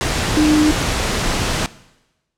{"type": "tone in noise", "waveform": "sine", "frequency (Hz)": 304.3, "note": "D#4", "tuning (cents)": -38, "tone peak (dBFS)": -11, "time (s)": [0.37, 0.71], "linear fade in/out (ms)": 0, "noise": "pink", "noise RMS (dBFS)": -19, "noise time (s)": [0.01, 1.66], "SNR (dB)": 5, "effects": ["noise-tail reverb RT60 1.0 s tail -19 dB re dry", "low-pass 8000 Hz 12 dB/octave"]}